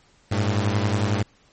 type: beating tone pair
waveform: sawtooth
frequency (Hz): 100 / 111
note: G2 / A2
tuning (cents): +35 / +16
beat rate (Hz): 11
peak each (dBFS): -18 / -20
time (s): 0.31-1.23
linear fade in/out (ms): 10
effects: pink hiss -58 dBFS RMS until 1.52 s + MP3 32 kbps